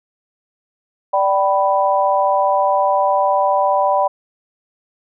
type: chord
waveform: sine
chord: G major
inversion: second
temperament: equal with one note detuned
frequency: 587.3 / 772.8 / 987.8 Hz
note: D5 / G5 / B5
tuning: 0 / -25 / 0 cents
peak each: -17 dBFS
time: 1.13-4.08 s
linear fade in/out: 10 ms
effects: none